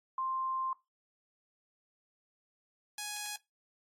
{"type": "tone pair in turn", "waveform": ["sine", "5% pulse"], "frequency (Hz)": [1050, 833.4], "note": ["C6", "G#5"], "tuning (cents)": [6, 6], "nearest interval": "major third", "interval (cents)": 400, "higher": "first", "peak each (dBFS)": [-32, -26], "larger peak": "second", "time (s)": [[0.18, 0.73], [2.98, 3.36]], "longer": "first", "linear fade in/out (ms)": 2, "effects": ["noise-tail reverb RT60 0.2 s tail -19 dB re dry", "AAC 64 kbps"]}